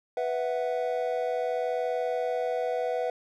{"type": "chord", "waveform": "triangle", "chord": "B suspended fourth", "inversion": "none", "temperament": "equal", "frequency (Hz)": [493.9, 659.3, 740], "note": ["B4", "E5", "F#5"], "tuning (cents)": [0, 0, 0], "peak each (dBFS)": [-27, -30, -31], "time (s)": [0.17, 3.1], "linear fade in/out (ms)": 2, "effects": []}